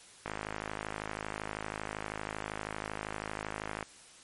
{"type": "click train", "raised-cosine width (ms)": 0.5, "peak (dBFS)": -20, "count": 189, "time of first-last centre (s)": [0.26, 3.827], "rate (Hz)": 52.7, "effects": ["white hiss -55 dBFS RMS until 4.23 s", "MP3 48 kbps"]}